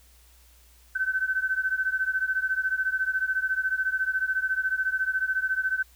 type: beating tone pair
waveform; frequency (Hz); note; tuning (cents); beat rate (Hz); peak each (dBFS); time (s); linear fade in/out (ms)
sine; 1524 / 1538; G6 / G6; -49 / -33; 14; -26 / -28; 0.95-5.83; 10
effects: added 60 Hz sine -55 dBFS peak until 5.95 s + white hiss -59 dBFS RMS until 5.95 s